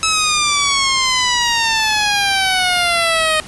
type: exponential sweep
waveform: 10% pulse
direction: down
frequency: 1304 to 619 Hz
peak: -5 dBFS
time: 0.03-3.4 s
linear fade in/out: 0 ms
effects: pink hiss -35 dBFS RMS until 3.47 s + resampled to 24000 Hz